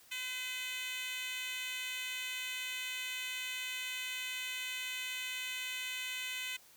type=tone with high-pass filter; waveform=10% pulse; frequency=508 Hz; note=B4; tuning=49 cents sharp; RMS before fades=-40 dBFS; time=0.11-6.57 s; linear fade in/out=10 ms; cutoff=2500 Hz; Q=1.6; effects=white hiss -61 dBFS RMS until 6.76 s